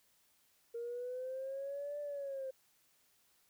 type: linear two-way sweep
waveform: sine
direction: up then down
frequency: 464.4 to 587.3 to 523 Hz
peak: -38 dBFS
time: 0.74-2.51 s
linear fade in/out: 10 ms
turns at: 2 s
effects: tanh soft clip ceiling -34 dBFS + white hiss -72 dBFS RMS until 3.49 s